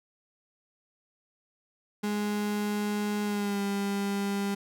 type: tone with pitch glide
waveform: 35% pulse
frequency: 207.7 to 200 Hz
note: G#3 to G3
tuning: 0 to +35 cents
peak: -26 dBFS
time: 2.03-4.55 s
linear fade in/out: 10 ms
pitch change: -65 cents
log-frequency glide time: 3.24-3.61 s
effects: none